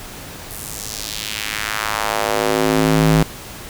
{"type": "tone with high-pass filter sweep", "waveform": "square", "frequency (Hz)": 53.4, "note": "G#1", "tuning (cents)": 49, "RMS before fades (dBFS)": -19, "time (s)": [0.5, 3.23], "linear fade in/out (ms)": 5, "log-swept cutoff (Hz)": [11000, 120], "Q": 1.4, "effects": ["pink hiss -34 dBFS RMS until 3.69 s"]}